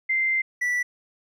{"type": "tone pair in turn", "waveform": ["sine", "triangle"], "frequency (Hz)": [2085, 1963], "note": ["C7", "B6"], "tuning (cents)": [-7, -11], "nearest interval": "minor second", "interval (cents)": 104, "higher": "first", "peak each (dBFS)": -20, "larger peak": "neither", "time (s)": [[0.09, 0.42], [0.61, 0.83]], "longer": "first", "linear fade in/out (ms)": 10, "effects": []}